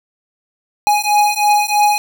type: beating tone pair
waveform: square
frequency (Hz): 830.6 / 833.7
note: G#5 / G#5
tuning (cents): 0 / +6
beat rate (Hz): 3.1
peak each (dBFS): -15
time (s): 0.87-1.98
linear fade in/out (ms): 0
effects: none